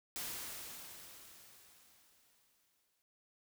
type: noise with exponential decay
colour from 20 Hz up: white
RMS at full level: -41 dBFS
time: 0.16-3.02 s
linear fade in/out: 0 ms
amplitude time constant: 620 ms
effects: none

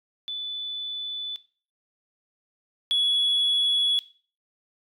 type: tone pair in turn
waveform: sine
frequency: 3487 / 3378 Hz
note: A7 / G#7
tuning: -16 / +29 cents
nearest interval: minor second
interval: 55 cents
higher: first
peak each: -29 / -18 dBFS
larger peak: second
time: 0.28-1.36 / 2.91-3.99 s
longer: neither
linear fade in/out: 0 ms
effects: noise-tail reverb RT60 0.4 s tail -17 dB re dry + tanh soft clip ceiling -17 dBFS

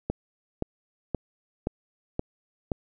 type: click train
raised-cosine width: 2 ms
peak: -13 dBFS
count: 6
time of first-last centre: 0.1-2.718 s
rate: 1.91 Hz
effects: none

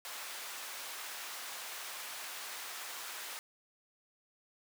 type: high-pass noise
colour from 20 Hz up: pink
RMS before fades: -44 dBFS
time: 0.05-3.39 s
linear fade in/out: 0 ms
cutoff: 980 Hz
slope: 12 dB/octave
effects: none

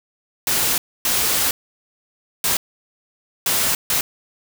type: noise bursts at uneven times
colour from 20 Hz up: white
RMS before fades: -19 dBFS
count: 5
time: 0.47-0.78 / 1.05-1.51 / 2.44-2.57 / 3.46-3.75 / 3.9-4.01 s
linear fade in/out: 2 ms
effects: none

